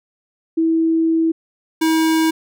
sine / square tone pair in turn, 325.7 / 320.8 Hz, E4 / E4, -21 / -47 cents, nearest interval unison, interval 26 cents, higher first, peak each -13 / -14 dBFS, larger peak first, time 0.57-1.32 / 1.81-2.31 s, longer first, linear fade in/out 10 ms, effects none

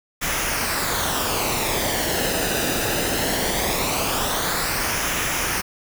pink noise with flanger, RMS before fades -23 dBFS, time 0.21-5.62 s, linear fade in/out 20 ms, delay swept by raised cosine 0.23 to 0.92 ms, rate 0.2 Hz, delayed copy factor -0.55, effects none

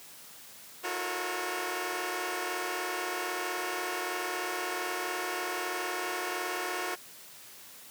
10% pulse tone cluster, 326.1 / 362.3 / 441.9 / 463.2 / 555 Hz, E4 / F#4 / A4 / A#4 / C#5, -19 / -36 / +7 / -11 / +2 cents, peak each -33 / -26 / -34 / -33 / -34 dBFS, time 0.83-6.96 s, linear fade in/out 20 ms, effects white hiss -50 dBFS RMS until 7.9 s + high-pass 100 Hz 12 dB/octave

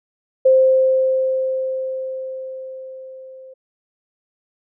sine tone with level ramp, 523.3 Hz, C5, in tune, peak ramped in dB -8 to -37 dBFS, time 0.45-3.54 s, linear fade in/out 10 ms, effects none

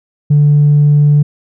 triangle tone with tanh clipping, 146.8 Hz, D3, in tune, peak -5 dBFS, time 0.3-1.23 s, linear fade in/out 10 ms, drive 5 dB, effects none

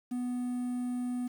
triangle tone with quantisation, 246.9 Hz, B3, in tune, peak -29 dBFS, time 0.11-1.28 s, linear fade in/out 10 ms, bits 9, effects none

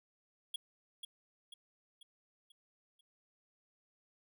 square tone with echo, 3323 Hz, G#7, in tune, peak -37 dBFS, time 0.54-0.56 s, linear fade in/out 5 ms, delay 490 ms, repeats 5, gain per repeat -6 dB, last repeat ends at 3.01 s, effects none

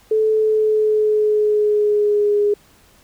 sine tone with pitch glide, 435.4 to 412.6 Hz, A4 to G#4, -18 to -11 cents, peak -13 dBFS, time 0.11-2.54 s, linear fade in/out 5 ms, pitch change -93 cents, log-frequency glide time 0.3-2.38 s, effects pink hiss -52 dBFS RMS until 3.03 s

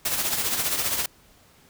white noise with tremolo, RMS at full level -23 dBFS, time 0.05-1.06 s, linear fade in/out 5 ms, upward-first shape triangle, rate 15 Hz, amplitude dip 60%, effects pink hiss -56 dBFS RMS until 1.69 s

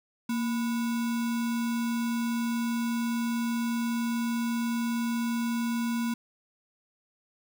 sine tone with sample-and-hold, 233.1 Hz, A#3, in tune, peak -26 dBFS, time 0.29-6.14 s, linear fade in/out 5 ms, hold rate 1225 Hz, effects none

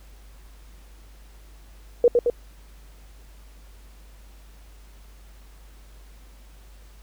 sine tone with echo, 480 Hz, B4, 49 cents flat, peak -11 dBFS, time 2.04-2.08 s, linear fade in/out 2 ms, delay 110 ms, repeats 2, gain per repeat -3 dB, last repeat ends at 2.3 s, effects added 50 Hz sine -45 dBFS peak until 7.02 s + pink hiss -56 dBFS RMS until 7.02 s

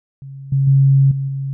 sine tone with level steps, 136.6 Hz, C#3, 25 cents flat, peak -30 / -12 / -8 / -18 / -20 dBFS, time 0.22-1.53 s, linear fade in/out 0 ms, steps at 0.52 / 0.67 / 1.11 / 1.28 s, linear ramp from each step 5 ms, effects none

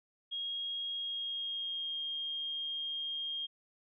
sine tone with pitch glide, 3272 to 3227 Hz, G#7 to G7, -26 to +50 cents, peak -35 dBFS, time 0.31-3.47 s, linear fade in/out 20 ms, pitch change -24 cents, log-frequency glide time 0.93-1.99 s, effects none

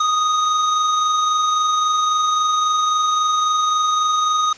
square tone with amplitude modulation, 1244.5 Hz, D#6, in tune, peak -15 dBFS, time 0-4.53 s, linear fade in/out 5 ms, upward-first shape sine, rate 23.7 Hz, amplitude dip 25%, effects white hiss -41 dBFS RMS until 4.57 s + resampled to 16000 Hz

